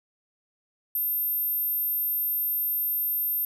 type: tone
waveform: sine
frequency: 13250 Hz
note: G#9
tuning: 5 cents flat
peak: -24 dBFS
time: 0.95-3.45 s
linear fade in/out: 2 ms
effects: none